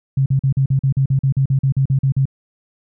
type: tone bursts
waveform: sine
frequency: 135.1 Hz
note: C#3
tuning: 44 cents flat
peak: -12 dBFS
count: 16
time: 0.17-2.255 s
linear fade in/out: 5 ms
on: 90 ms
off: 43 ms
effects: none